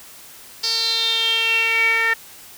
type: tone with band-pass filter sweep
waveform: sawtooth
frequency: 454 Hz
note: A#4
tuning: 46 cents flat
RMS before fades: -19 dBFS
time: 0.63-2.14 s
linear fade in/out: 10 ms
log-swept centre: 4800 to 1900 Hz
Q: 8.2
effects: white hiss -42 dBFS RMS until 2.57 s